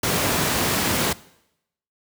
pink noise, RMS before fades -21 dBFS, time 0.03-1.13 s, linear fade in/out 5 ms, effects noise-tail reverb RT60 0.8 s tail -20 dB re dry + high-pass 100 Hz 12 dB/octave

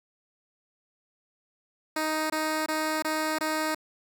10% pulse tone bursts, 311.8 Hz, D#4, 4 cents sharp, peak -18 dBFS, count 5, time 1.96-3.748 s, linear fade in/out 5 ms, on 340 ms, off 22 ms, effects none

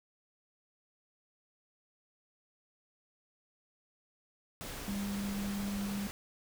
sine tone in noise, 200.7 Hz, G3, 41 cents sharp, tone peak -34 dBFS, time 4.88-6.07 s, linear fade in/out 0 ms, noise pink, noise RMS -43 dBFS, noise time 4.61-6.11 s, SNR +6 dB, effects none

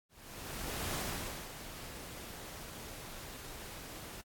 pink noise with ADSR envelope, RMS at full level -37 dBFS, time 0.09-4.22 s, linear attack 860 ms, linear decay 530 ms, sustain -10 dB, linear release 19 ms, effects AAC 64 kbps

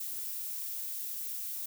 violet noise, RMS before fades -38 dBFS, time 0-1.66 s, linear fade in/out 5 ms, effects none

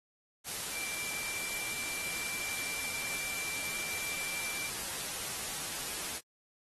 sine tone in noise, 2349 Hz, D7, in tune, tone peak -40 dBFS, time 0.71-4.71 s, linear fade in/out 50 ms, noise white, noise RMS -38 dBFS, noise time 0.44-6.21 s, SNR -5 dB, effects AAC 32 kbps

